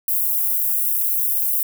white high-pass noise, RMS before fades -20 dBFS, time 0.08-1.63 s, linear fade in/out 2 ms, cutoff 12000 Hz, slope 24 dB/octave, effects none

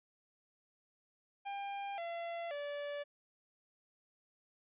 45% pulse tone with pitch steps, 799 / 679.7 / 578.2 Hz, G5 / F5 / D5, +33 / -47 / -27 cents, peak -39 dBFS, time 1.45-3.04 s, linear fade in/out 20 ms, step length 530 ms, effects resampled to 8000 Hz

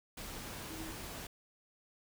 sine tone in noise, 319.9 Hz, D#4, 48 cents sharp, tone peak -45 dBFS, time 0.7-0.92 s, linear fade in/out 5 ms, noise pink, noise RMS -45 dBFS, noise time 0.17-1.27 s, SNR -3 dB, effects none

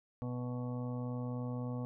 harmonic tone, 123.47 Hz, B2, in tune, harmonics 1 / 2 / 4 / 5 / 6 / 7 / 8 / 9, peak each -38 / -40 / -46 / -52 / -56 / -54 / -64 / -54 dBFS, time 0.22-1.85 s, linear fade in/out 0 ms, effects none

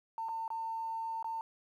triangle tone with dropouts, 902 Hz, A5, 43 cents sharp, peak -31 dBFS, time 0.18-1.41 s, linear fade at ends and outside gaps 1 ms, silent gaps 0.286-0.29 / 0.479-0.503 / 1.227-1.244 s, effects tanh soft clip ceiling -33 dBFS + 12-bit

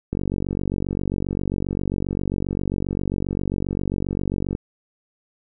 click train, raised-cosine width 3 ms, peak -11 dBFS, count 211, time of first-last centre 0.13-4.551 s, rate 47.5 Hz, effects none

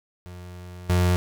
35% pulse tone with level steps, 89.4 Hz, F2, 41 cents sharp, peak -36 / -16 dBFS, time 0.26-1.16 s, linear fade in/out 0 ms, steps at 0.89 s, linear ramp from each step 10 ms, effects none

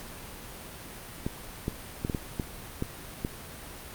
clicks, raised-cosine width 3 ms, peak -16 dBFS, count 8, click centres 1.265 / 1.681 / 2.049 / 2.098 / 2.148 / 2.398 / 2.824 / 3.249 s, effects pink hiss -43 dBFS RMS until 3.94 s + Opus 48 kbps

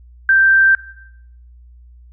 sine tone, 1568 Hz, G6, in tune, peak -8 dBFS, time 0.29-0.75 s, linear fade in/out 2 ms, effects noise-tail reverb RT60 0.8 s tail -18 dB re dry + added 60 Hz sine -40 dBFS peak until 2.12 s

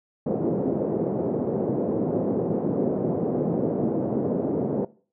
white band-pass noise, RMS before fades -25 dBFS, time 0.26-4.85 s, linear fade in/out 5 ms, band 140 to 490 Hz, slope 24 dB/octave, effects noise-tail reverb RT60 0.4 s tail -20 dB re dry

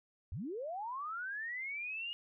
sine linear sweep, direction up, 64 to 2884 Hz, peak -38 dBFS, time 0.32-2.13 s, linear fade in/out 0 ms, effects none

